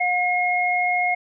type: tone pair together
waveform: sine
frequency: 718 / 2152 Hz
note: F5 / C7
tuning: +48 / +48 cents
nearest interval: octave + perfect fifth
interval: 1900 cents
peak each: -21 dBFS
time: 0-1.15 s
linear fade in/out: 10 ms
effects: none